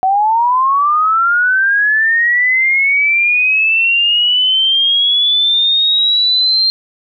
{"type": "linear sweep", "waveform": "sine", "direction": "up", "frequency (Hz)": [743, 4186], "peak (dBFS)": -9, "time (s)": [0.03, 6.7], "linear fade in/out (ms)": 0, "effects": []}